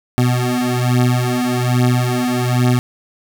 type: beating tone pair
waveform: 25% pulse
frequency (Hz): 123.47 / 124.67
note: B2 / B2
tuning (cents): 0 / +17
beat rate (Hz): 1.2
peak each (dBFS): -13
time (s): 0.18-2.79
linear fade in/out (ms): 0
effects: none